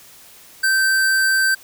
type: tone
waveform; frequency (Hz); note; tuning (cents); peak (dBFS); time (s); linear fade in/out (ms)
square; 1555; G6; -14; -15; 0.63-1.55; 10
effects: white hiss -45 dBFS RMS until 1.63 s